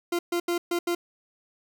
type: tone bursts at uneven times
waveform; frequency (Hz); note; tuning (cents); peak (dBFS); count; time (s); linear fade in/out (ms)
40% pulse; 346.3; F4; -15; -23; 5; 0.12-0.19 / 0.32-0.4 / 0.48-0.58 / 0.71-0.79 / 0.87-0.95; 5
effects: none